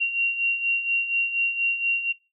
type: beating tone pair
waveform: sine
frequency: 2752 / 2756.2 Hz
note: F7 / F7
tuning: -26 / -23 cents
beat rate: 4.2 Hz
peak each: -28 / -22 dBFS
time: 0-2.13 s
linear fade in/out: 20 ms
effects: noise-tail reverb RT60 0.3 s tail -22 dB re dry